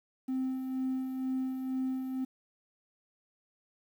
triangle tone with tremolo, 260.7 Hz, C4, 6 cents flat, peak -26 dBFS, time 0.28-2.25 s, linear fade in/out 10 ms, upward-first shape sine, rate 2.1 Hz, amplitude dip 50%, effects tanh soft clip ceiling -25 dBFS + 10-bit

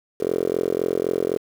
5% pulse tone with band-pass filter, 43.9 Hz, F1, 10 cents sharp, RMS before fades -23 dBFS, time 0.2-1.38 s, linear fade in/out 10 ms, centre 430 Hz, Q 4.6, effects 7-bit

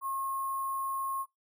sine tone with sample-and-hold, 1078 Hz, C#6, 49 cents flat, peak -31 dBFS, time 0.01-1.26 s, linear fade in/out 50 ms, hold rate 11025 Hz, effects noise-tail reverb RT60 0.2 s tail -22 dB re dry

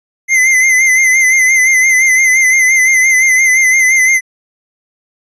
square tone with vibrato, 2064 Hz, C7, 24 cents flat, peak -7 dBFS, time 0.28-4.21 s, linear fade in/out 50 ms, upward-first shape sine, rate 5.8 Hz, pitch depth 49 cents each way, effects resampled to 22050 Hz

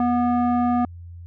square tone with low-pass filter, 242.9 Hz, B3, 29 cents flat, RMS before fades -20 dBFS, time 0-0.85 s, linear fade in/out 2 ms, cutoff 960 Hz, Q 3.7, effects added 86 Hz sine -36 dBFS peak until 1.26 s

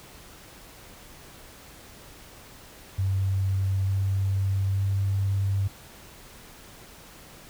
sine tone with pitch steps, 96.3 / 97.19 / 98.1 Hz, G2 / G2 / G2, -30 / -14 / +2 cents, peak -22 dBFS, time 2.98-5.68 s, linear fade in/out 10 ms, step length 900 ms, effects pink hiss -48 dBFS RMS until 7.49 s

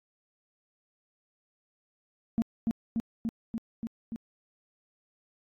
sine tone with echo, 227.8 Hz, A#3, 40 cents flat, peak -21 dBFS, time 2.38-2.42 s, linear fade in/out 0 ms, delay 290 ms, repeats 6, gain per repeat -2 dB, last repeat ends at 4.16 s, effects tanh soft clip ceiling -21 dBFS + AAC 64 kbps

